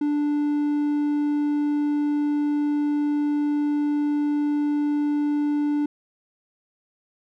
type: tone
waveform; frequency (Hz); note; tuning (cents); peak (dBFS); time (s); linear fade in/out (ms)
triangle; 293.7; D4; 0; -18; 0.01-5.86; 5
effects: none